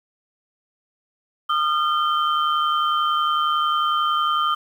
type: tone cluster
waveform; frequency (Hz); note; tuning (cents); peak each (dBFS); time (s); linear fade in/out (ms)
sine; 1217 / 1368 / 3112; D#6 / F6 / G7; -39 / -36 / -13; -19 / -25 / -27; 1.49-4.55; 10
effects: 8-bit

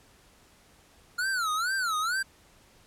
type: tone with vibrato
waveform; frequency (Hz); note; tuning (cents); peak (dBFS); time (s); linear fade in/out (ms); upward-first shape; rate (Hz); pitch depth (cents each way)
square; 1396.9; F6; 0; -27; 1.18-2.23; 10; sine; 2.2; 210
effects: pink hiss -59 dBFS RMS until 2.86 s + low-pass 12000 Hz 12 dB/octave

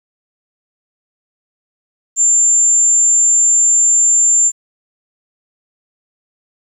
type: tone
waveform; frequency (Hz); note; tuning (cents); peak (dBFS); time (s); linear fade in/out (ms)
sine; 7260; A#8; -47; -8; 2.16-4.52; 50
effects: 8-bit

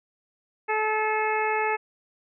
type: harmonic tone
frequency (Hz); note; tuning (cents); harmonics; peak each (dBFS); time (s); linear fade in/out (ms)
432.4; A4; -30; 1 / 2 / 3 / 4 / 5 / 6; -28 / -26 / -33 / -32 / -31 / -34; 0.68-1.77; 20
effects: none

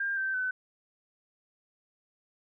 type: tone with pitch steps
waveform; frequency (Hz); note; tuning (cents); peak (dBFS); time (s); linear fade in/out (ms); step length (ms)
sine; 1600 / 1555.3 / 1511.9; G6 / G6 / F#6; +35 / -14 / +37; -28; 0-0.51; 5; 170
effects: none

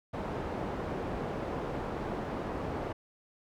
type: low-pass noise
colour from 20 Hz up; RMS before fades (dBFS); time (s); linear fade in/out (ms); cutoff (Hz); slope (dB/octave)
white; -36; 0.13-2.93; 10; 650; 12
effects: none

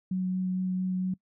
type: tone with vibrato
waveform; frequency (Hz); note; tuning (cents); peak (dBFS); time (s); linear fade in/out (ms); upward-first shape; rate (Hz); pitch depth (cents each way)
sine; 185; F#3; 0; -26; 0.11-1.14; 5; sine; 4.4; 8
effects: noise-tail reverb RT60 0.1 s tail -23 dB re dry

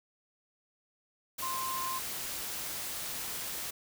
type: tone in noise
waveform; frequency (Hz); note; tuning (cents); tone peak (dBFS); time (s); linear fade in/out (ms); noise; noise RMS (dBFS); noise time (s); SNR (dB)
sine; 1047; C6; +1; -34; 1.42-1.99; 10; white; -38; 1.38-3.71; +1
effects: none

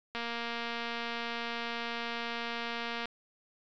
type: click train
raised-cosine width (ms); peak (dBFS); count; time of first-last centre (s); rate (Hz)
0.3; -21; 681; 0.15-3.056; 234
effects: resampled to 16000 Hz

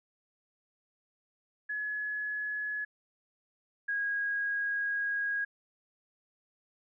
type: tone pair in turn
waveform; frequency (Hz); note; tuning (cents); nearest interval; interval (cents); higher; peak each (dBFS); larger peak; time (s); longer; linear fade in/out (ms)
sine; 1696 / 1643; G#6 / G#6; +36 / -19; minor second; 55; first; -32 / -29; second; 1.69-2.85 / 3.88-5.45; second; 10
effects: none

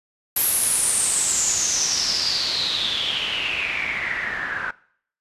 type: noise with low-pass filter sweep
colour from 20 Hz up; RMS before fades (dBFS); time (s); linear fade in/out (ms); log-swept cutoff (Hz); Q
white; -23; 0.36-4.71; 5; 12000 to 1500; 8.2
effects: noise-tail reverb RT60 0.6 s tail -21 dB re dry + resampled to 32000 Hz

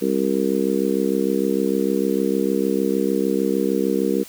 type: harmonic tone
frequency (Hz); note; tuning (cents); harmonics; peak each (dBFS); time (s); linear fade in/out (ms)
66.6; C2; +31; 3 / 4 / 5 / 6 / 7; -24 / -24 / -24 / -24 / -24; 0.01-4.24; 20
effects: white hiss -42 dBFS RMS until 4.28 s

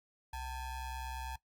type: ring-modulated tone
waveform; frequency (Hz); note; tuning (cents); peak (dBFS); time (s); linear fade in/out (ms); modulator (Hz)
square; 415.3; G#4; 0; -37; 0.33-1.36; 5; 480
effects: noise-tail reverb RT60 0.1 s tail -18 dB re dry + Opus 48 kbps

